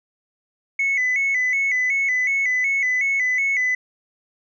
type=tone with vibrato; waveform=sine; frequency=2100 Hz; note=C7; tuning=6 cents sharp; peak=-16 dBFS; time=0.79-3.75 s; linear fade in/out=5 ms; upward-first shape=square; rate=2.7 Hz; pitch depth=80 cents each way; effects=tanh soft clip ceiling -15 dBFS